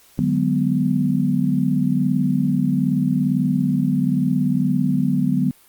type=chord; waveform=sine; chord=G# half-diminished seventh; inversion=second; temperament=just; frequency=149.51 / 186.89 / 207.7 / 249.2 Hz; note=D3 / F#3 / G#3 / B3; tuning=+31 / +18 / 0 / +16 cents; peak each=-22 / -21 / -25 / -20 dBFS; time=0.19-5.51 s; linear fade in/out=0 ms; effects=white hiss -52 dBFS RMS until 5.68 s + Opus 48 kbps